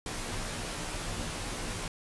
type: noise with comb filter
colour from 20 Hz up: pink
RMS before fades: -36 dBFS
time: 0.06-1.88 s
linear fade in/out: 2 ms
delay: 15 ms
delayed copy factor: -1
effects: resampled to 24000 Hz